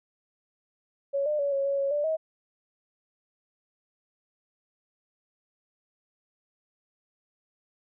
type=tone with pitch steps; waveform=sine; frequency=557 / 601 / 566 / 551 / 557 / 553 / 587 / 636 Hz; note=C#5 / D5 / C#5 / C#5 / C#5 / C#5 / D5 / D#5; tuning=+8 / +40 / +36 / -11 / +8 / -4 / -1 / +38 cents; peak=-24 dBFS; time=1.13-2.17 s; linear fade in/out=20 ms; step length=130 ms; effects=none